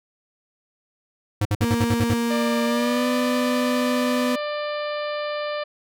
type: tone bursts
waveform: square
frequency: 103.83 Hz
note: G#2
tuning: in tune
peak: -19 dBFS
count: 8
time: 1.41-2.139 s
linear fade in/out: 5 ms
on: 43 ms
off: 55 ms
type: tone with pitch glide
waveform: 35% pulse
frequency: 234.2 to 249.6 Hz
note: A#3 to B3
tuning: +8 to +19 cents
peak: -19 dBFS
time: 1.61-4.36 s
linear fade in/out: 10 ms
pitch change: +111 cents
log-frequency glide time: 2.65-3.06 s
type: harmonic tone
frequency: 594 Hz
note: D5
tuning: 20 cents sharp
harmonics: 1 / 2 / 3 / 4 / 5 / 6 / 7 / 8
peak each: -26 / -32 / -36 / -38 / -40 / -42 / -43 / -44 dBFS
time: 2.3-5.64 s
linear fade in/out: 10 ms
effects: none